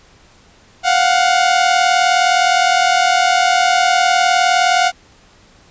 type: tone pair together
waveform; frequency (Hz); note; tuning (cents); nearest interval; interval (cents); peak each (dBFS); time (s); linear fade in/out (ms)
sawtooth; 702.4 / 742; F5 / F#5; +10 / +5; minor second; 95; -10; 0.83-4.92; 50
effects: pink hiss -48 dBFS RMS until 5.7 s + resampled to 16000 Hz